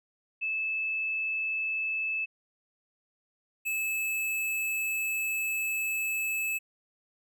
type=tone pair in turn; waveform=sine / square; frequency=2616 / 2607 Hz; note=E7 / E7; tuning=-14 / -20 cents; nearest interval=unison; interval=6 cents; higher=first; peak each=-28 / -29 dBFS; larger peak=first; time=0.41-2.26 / 3.65-6.59 s; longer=second; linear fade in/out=20 ms; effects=none